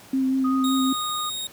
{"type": "tone with vibrato", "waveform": "sine", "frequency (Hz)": 263.9, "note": "C4", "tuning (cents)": 15, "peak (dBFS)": -19, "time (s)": [0.13, 0.93], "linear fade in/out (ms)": 5, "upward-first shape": "sine", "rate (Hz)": 5.3, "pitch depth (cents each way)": 16}
{"type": "tone with pitch glide", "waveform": "sine", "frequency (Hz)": [1244, 1225.5], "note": ["D#6", "D#6"], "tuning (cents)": [-1, -27], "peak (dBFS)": -27, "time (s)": [0.44, 1.3], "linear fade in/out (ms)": 10, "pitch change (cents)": -26, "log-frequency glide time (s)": [0.73, 1.1]}
{"type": "tone", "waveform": "sawtooth", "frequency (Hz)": 3738, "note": "A#7", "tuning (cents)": 4, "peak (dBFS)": -25, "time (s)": [0.64, 1.47], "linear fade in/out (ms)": 2}
{"effects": ["pink hiss -47 dBFS RMS until 1.52 s", "high-pass 100 Hz 12 dB/octave"]}